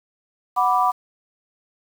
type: chord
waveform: sine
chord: B minor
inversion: second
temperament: equal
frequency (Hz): 740 / 987.8 / 1174.7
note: F#5 / B5 / D6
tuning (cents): 0 / 0 / 0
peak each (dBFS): -20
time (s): 0.56-0.92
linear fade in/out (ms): 20
effects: 7-bit